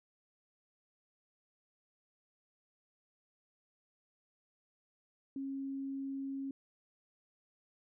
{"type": "tone", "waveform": "sine", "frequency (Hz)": 272.2, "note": "C#4", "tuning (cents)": -31, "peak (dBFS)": -37, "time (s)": [5.36, 6.51], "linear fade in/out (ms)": 2, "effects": []}